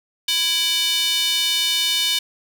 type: tone with high-pass filter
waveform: square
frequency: 331.3 Hz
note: E4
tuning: 9 cents sharp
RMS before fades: -20 dBFS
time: 0.28-2.19 s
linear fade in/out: 5 ms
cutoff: 3300 Hz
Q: 3.7
effects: none